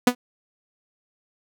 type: tone with exponential decay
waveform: sawtooth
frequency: 246.9 Hz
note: B3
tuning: in tune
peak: -6 dBFS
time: 0.07-0.15 s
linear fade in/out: 5 ms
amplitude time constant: 17 ms
effects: none